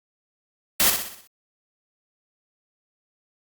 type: noise with echo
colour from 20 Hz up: white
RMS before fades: -18 dBFS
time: 0.8-0.9 s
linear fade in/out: 0 ms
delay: 62 ms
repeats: 6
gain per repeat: -6 dB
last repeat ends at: 1.272 s
effects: Opus 48 kbps